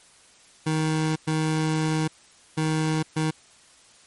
25% pulse tone bursts at uneven times, 157 Hz, D#3, 16 cents sharp, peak -18 dBFS, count 4, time 0.66-1.16 / 1.27-2.08 / 2.57-3.03 / 3.16-3.31 s, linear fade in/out 10 ms, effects white hiss -54 dBFS RMS until 4.06 s + MP3 48 kbps

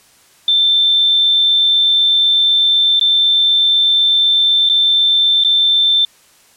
sine tone with dropouts, 3556 Hz, A7, 18 cents sharp, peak -9 dBFS, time 0.48-6.05 s, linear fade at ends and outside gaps 2 ms, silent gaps 2.996-3.011 / 4.69-4.697 / 5.438-5.447 s, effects white hiss -49 dBFS RMS until 6.56 s + low-pass 11000 Hz 12 dB/octave

